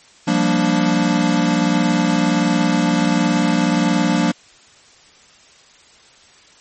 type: chord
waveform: square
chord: G minor seventh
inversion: third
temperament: equal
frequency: 174.61 / 196 / 233.1 / 293.7 Hz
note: F3 / G3 / Bb3 / D4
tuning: 0 / 0 / 0 / 0 cents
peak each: -20 / -22 / -20 / -20 dBFS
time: 0.27-4.32 s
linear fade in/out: 10 ms
effects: white hiss -48 dBFS RMS until 6.6 s + MP3 32 kbps